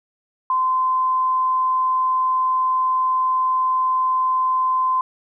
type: tone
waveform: sine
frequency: 1032 Hz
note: C6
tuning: 24 cents flat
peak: -16 dBFS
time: 0.5-5.01 s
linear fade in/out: 2 ms
effects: none